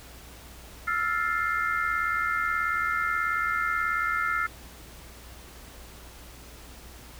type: chord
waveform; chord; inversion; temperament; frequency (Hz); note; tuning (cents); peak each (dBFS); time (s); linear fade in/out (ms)
sine; F major seventh; third; equal with one note detuned; 1318.5 / 1396.9 / 1760 / 2105; E6 / F6 / A6 / C7; 0 / 0 / 0 / +10; -29 / -28 / -33 / -32; 0.87-4.47; 10
effects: added 60 Hz sine -48 dBFS peak until 7.19 s + pink hiss -48 dBFS RMS until 7.19 s